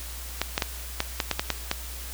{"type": "clicks", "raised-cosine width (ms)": 0.2, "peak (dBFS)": -6, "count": 9, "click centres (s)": [0.416, 0.579, 0.622, 1.004, 1.202, 1.313, 1.395, 1.503, 1.714], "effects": ["added 60 Hz sine -37 dBFS peak until 2.13 s", "white hiss -40 dBFS RMS until 2.13 s"]}